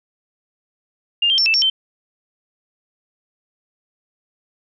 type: tone with pitch steps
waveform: sine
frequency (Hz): 2810 / 3163 / 5410 / 2645 / 5470 / 3101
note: F7 / G7 / E8 / E7 / F8 / G7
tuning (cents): +10 / +15 / +44 / +5 / -37 / -19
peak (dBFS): -13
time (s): 1.22-1.7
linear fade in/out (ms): 5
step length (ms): 80
effects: none